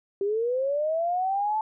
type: linear sweep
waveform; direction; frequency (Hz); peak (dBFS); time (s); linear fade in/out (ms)
sine; up; 387.9 to 880; -23; 0.21-1.61; 2
effects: none